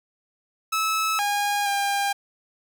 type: tone with pitch steps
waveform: sawtooth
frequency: 1300 / 817 / 802 Hz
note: E6 / G#5 / G5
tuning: -24 / -29 / +39 cents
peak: -18 dBFS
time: 0.72-2.13 s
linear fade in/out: 10 ms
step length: 470 ms
effects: none